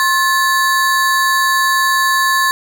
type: ring-modulated tone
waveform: square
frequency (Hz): 1402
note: F6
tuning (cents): +6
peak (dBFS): -9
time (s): 0-2.51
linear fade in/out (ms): 0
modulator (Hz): 335
effects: none